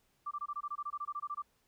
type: tone bursts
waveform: sine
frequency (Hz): 1174.7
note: D6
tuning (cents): 0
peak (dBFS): -35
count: 16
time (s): 0.26-1.422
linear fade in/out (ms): 10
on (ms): 52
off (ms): 22
effects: pink hiss -74 dBFS RMS until 1.67 s